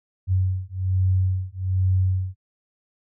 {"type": "beating tone pair", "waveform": "sine", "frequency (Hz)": [92.8, 94], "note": ["F#2", "F#2"], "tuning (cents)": [6, 28], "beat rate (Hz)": 1.2, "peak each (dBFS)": -22, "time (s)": [0.27, 2.36], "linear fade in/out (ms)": 50, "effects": []}